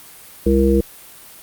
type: harmonic tone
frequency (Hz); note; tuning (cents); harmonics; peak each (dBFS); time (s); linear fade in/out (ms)
67.2; C2; +47; 1 / 3 / 5 / 7; -17 / -17 / -17 / -17; 0.46-0.81; 5
effects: white hiss -41 dBFS RMS until 1.42 s + Opus 32 kbps